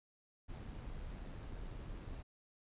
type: noise with amplitude modulation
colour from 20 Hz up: brown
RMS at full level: -45 dBFS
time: 0.48-2.23 s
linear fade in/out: 20 ms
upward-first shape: sine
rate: 88.5 Hz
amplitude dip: 30%
effects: resampled to 8000 Hz